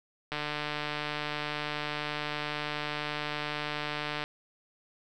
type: click train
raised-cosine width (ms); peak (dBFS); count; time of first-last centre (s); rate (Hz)
0.3; -17; 585; 0.32-4.239; 149
effects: none